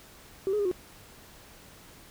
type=tone with pitch steps; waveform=sine; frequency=385.6 / 420.8 / 406.2 / 362.5 Hz; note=G4 / G#4 / G#4 / F#4; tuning=-28 / +23 / -38 / -35 cents; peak=-23 dBFS; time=0.47-0.714 s; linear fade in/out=0 ms; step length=61 ms; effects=tanh soft clip ceiling -21 dBFS + pink hiss -52 dBFS RMS until 2.1 s